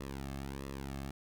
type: tone with flanger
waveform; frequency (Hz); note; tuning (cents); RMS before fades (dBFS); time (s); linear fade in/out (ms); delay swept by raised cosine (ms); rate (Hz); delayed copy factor
sawtooth; 68.3; C#2; -25; -42; 0-1.11; 5; 1.3 to 2.09; 1.5; -0.8
effects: none